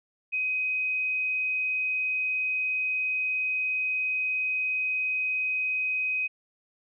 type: tone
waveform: sine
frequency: 2517 Hz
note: D#7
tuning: 19 cents sharp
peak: -25 dBFS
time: 0.32-6.28 s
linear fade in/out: 20 ms
effects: none